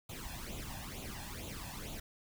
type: noise with flanger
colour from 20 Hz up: pink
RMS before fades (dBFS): -44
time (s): 0.09-2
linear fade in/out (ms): 5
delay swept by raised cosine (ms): 0.28 to 1.19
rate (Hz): 2.2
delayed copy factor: +0.75
effects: none